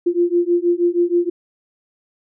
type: beating tone pair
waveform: sine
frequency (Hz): 345 / 351.3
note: F4 / F4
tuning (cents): -21 / +10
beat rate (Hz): 6.3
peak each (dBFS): -17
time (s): 0.06-1.3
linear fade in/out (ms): 10
effects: none